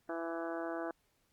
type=harmonic tone with a mistuned harmonic; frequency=166.5 Hz; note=E3; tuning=18 cents sharp; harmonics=2 / 3 / 4 / 5 / 6 / 7 / 8 / 9 / 10; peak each=-40 / -45 / -41 / -48 / -51 / -49 / -52 / -48 / -54 dBFS; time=0.09-0.91 s; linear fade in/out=2 ms; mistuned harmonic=8; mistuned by=-26 cents; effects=pink hiss -75 dBFS RMS until 1.32 s + Opus 48 kbps

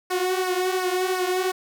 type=tone with flanger; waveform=sawtooth; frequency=368.4 Hz; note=F#4; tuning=7 cents flat; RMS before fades=-24 dBFS; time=0.1-1.52 s; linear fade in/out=10 ms; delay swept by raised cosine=0.27 to 4.77 ms; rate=2.8 Hz; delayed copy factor=-0.65; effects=none

